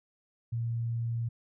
sine tone, 116.4 Hz, A#2, 2 cents flat, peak -29 dBFS, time 0.52-1.29 s, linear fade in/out 10 ms, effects none

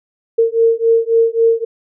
sine beating tone pair, 455.3 / 459 Hz, A#4 / A#4, -41 / -27 cents, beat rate 3.7 Hz, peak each -13 dBFS, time 0.38-1.65 s, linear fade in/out 10 ms, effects none

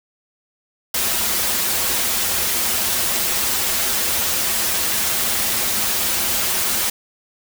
white noise with comb filter, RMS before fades -20 dBFS, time 0.94-6.9 s, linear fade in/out 5 ms, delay 6.8 ms, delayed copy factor -0.65, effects none

